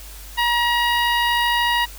15% pulse tone with notch filter, 953 Hz, A#5, 38 cents sharp, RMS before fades -19 dBFS, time 0.37-1.86 s, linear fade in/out 20 ms, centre 8100 Hz, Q 0.51, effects added 50 Hz sine -37 dBFS peak until 1.98 s + white hiss -41 dBFS RMS until 1.98 s

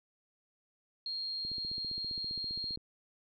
sine tone, 4234 Hz, C8, 20 cents sharp, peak -35 dBFS, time 1.06-2.76 s, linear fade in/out 2 ms
click train, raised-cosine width 3 ms, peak -36 dBFS, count 21, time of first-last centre 1.45-2.775 s, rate 15.1 Hz
effects none

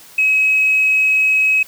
triangle tone with tanh clipping, 2554 Hz, D#7, 45 cents sharp, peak -11 dBFS, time 0.18-1.63 s, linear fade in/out 5 ms, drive 4 dB, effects white hiss -42 dBFS RMS until 1.67 s

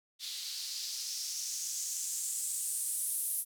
blue noise with band-pass filter sweep, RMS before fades -37 dBFS, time 0.19-3.45 s, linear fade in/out 50 ms, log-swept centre 3900 to 11000 Hz, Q 3, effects none

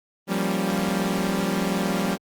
sawtooth chord, G half-diminished seventh, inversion third, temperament equal, 174.61 / 196 / 233.1 / 277.2 Hz, F3 / G3 / Bb3 / Db4, 0 / 0 / 0 / 0 cents, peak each -24 / -21 / -27 / -27 dBFS, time 0.27-2.18 s, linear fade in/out 50 ms, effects Opus 24 kbps

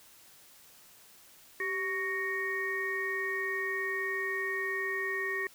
harmonic tone with a mistuned harmonic, 371.7 Hz, F#4, 8 cents sharp, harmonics 1 / 3 / 5 / 6, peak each -37 / -42 / -32 / -42 dBFS, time 1.6-5.47 s, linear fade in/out 2 ms, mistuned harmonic 1, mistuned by +77 cents, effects white hiss -57 dBFS RMS until 5.54 s

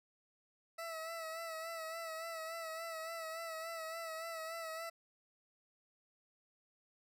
20% pulse tone with vibrato, 653 Hz, E5, 17 cents flat, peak -37 dBFS, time 0.78-4.9 s, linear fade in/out 10 ms, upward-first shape sine, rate 3.5 Hz, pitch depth 41 cents each way, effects none

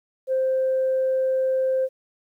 sine tone, 523.3 Hz, C5, in tune, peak -18 dBFS, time 0.27-1.89 s, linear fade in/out 50 ms, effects tanh soft clip ceiling -15 dBFS + 10-bit

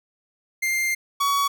45% pulse tone pair in turn, 2103 / 1127.3 Hz, C7 / C#6, +8 / +29 cents, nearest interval major seventh, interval 1079 cents, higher first, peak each -21 / -19 dBFS, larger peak second, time 0.62-0.95 / 1.2-1.48 s, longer first, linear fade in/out 10 ms, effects none

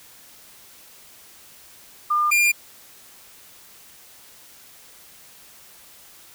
sine / 45% pulse tone pair in turn, 1204 / 2402 Hz, D6 / D7, +43 / +38 cents, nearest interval octave, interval 1195 cents, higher second, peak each -17 / -15 dBFS, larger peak second, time 2.1-2.31 / 2.31-2.52 s, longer neither, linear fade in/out 10 ms, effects white hiss -48 dBFS RMS until 6.34 s

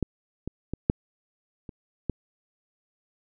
clicks, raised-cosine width 3 ms, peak -12 / -19 / -17 / -6 / -26 / -13 dBFS, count 6, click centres 0.027 / 0.476 / 0.736 / 0.899 / 1.692 / 2.097 s, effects none

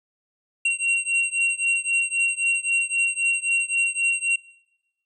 square beating tone pair, 2745 / 2748.8 Hz, F7 / F7, -31 / -28 cents, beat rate 3.8 Hz, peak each -24 dBFS, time 0.65-4.36 s, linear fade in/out 5 ms, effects noise-tail reverb RT60 0.9 s tail -23 dB re dry + resampled to 24000 Hz

